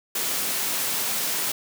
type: high-pass noise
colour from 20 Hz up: white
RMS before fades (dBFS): -26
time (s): 0.15-1.52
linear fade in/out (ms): 5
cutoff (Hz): 130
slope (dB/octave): 48
effects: none